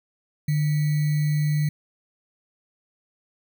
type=tone with sample-and-hold; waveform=sine; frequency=150 Hz; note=D3; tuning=37 cents sharp; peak=-19 dBFS; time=0.48-1.69 s; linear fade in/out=5 ms; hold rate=2100 Hz; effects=none